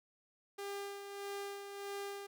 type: tone with tremolo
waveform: sawtooth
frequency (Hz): 400.4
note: G4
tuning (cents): +37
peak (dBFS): -36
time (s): 0.58-2.27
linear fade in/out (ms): 10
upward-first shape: sine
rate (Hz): 1.6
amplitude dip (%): 50
effects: none